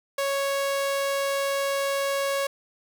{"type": "tone", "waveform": "sawtooth", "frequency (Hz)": 554, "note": "C#5", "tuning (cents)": -1, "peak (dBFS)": -20, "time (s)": [0.18, 2.47], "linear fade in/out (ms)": 5, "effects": []}